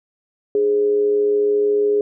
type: tone with amplitude modulation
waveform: sine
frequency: 415 Hz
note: G#4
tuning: 1 cent flat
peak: -12 dBFS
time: 0.55-2.01 s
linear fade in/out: 2 ms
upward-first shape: sine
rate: 114 Hz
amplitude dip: 40%
effects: none